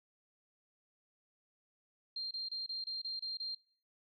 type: tone bursts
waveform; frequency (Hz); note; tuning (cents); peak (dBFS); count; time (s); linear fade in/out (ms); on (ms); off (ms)
sine; 4186; C8; 0; -37; 8; 2.16-3.549; 5; 150; 27
effects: noise-tail reverb RT60 0.5 s tail -23 dB re dry